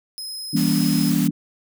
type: tone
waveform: sawtooth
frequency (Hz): 5110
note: D#8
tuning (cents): +45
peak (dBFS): -27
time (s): 0.18-1.1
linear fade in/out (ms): 0
type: chord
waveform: sine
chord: E diminished seventh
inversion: none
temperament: just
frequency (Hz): 164.81 / 197.78 / 237.3 / 284.8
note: E3 / G3 / Bb3 / Db4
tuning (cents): 0 / +16 / +31 / +47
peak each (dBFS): -22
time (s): 0.53-1.31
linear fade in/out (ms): 10
type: noise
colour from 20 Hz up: white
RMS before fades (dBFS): -31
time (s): 0.56-1.28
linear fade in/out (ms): 10
effects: none